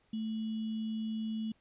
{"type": "tone with sample-and-hold", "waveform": "sine", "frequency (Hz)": 220, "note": "A3", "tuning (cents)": 0, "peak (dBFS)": -33, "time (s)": [0.13, 1.52], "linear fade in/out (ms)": 5, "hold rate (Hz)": 3150, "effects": ["pink hiss -71 dBFS RMS until 1.6 s", "resampled to 8000 Hz"]}